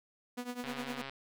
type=tone with tremolo; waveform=sawtooth; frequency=245.7 Hz; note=B3; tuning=9 cents flat; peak=-31 dBFS; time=0.37-1.02 s; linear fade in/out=10 ms; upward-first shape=triangle; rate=9.8 Hz; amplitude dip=90%
type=click train; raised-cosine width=0.3 ms; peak=-26 dBFS; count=63; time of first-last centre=0.64-1.096 s; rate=136 Hz
effects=none